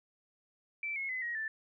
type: tone with pitch steps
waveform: sine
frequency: 2329 / 2173 / 2028 / 1891.7 / 1765.1 Hz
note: D7 / C#7 / B6 / A#6 / A6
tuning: -15 / -35 / +45 / +25 / +5 cents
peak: -34 dBFS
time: 0.83-1.48 s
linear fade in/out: 2 ms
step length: 130 ms
effects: none